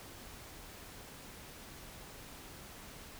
silence, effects pink hiss -51 dBFS RMS until 3.19 s

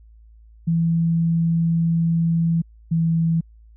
sine tone pair in turn, 166.1 / 164.48 Hz, E3 / E3, +13 / -4 cents, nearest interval unison, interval 17 cents, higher first, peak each -16 dBFS, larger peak neither, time 0.67-2.62 / 2.91-3.41 s, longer first, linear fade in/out 10 ms, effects added 55 Hz sine -45 dBFS peak until 3.76 s

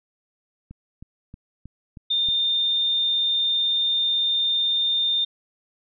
click train, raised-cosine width 5 ms, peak -27 dBFS, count 6, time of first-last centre 0.71-2.287 s, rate 3.17 Hz
sine tone, 3619 Hz, A7, 48 cents sharp, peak -19 dBFS, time 2.1-5.25 s, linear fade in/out 10 ms
effects none

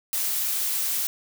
blue noise, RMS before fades -26 dBFS, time 0.13-1.07 s, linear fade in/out 0 ms, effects none

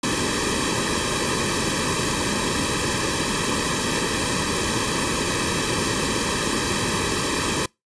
pink noise with comb filter, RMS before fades -23 dBFS, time 0.03-7.66 s, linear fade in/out 5 ms, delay 1.4 ms, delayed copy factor -0.95, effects noise-tail reverb RT60 0.2 s tail -25 dB re dry + resampled to 22050 Hz

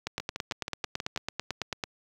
two click trains, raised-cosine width 0.2 ms, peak -13 / -16 dBFS, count 17 / 7, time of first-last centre 0.07-1.838 / 0.2-1.162 s, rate 9.05 / 6.24 Hz, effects high-pass 60 Hz 12 dB/octave + 9-bit

